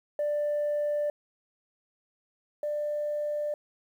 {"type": "tone pair in turn", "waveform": "sine", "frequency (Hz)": [590, 593.2], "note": ["D5", "D5"], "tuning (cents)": [8, 17], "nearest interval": "unison", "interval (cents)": 9, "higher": "second", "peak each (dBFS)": [-24, -27], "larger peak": "first", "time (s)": [[0.19, 1.1], [2.63, 3.54]], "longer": "neither", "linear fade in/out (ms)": 2, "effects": ["tanh soft clip ceiling -23 dBFS", "10-bit"]}